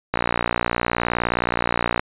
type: click train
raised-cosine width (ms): 0.5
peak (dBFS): -4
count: 111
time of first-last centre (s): 0.14-1.995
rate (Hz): 59.3
effects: resampled to 8000 Hz